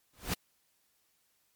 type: noise with exponential growth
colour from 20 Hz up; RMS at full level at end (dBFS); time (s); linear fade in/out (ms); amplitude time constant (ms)
pink; -28; 0.13-0.34; 5; 44
effects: white hiss -73 dBFS RMS until 1.55 s + MP3 96 kbps